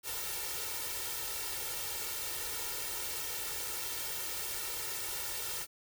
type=noise with comb filter; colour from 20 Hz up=white; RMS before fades=-38 dBFS; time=0.03-5.67 s; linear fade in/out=50 ms; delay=2.2 ms; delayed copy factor=+1; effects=none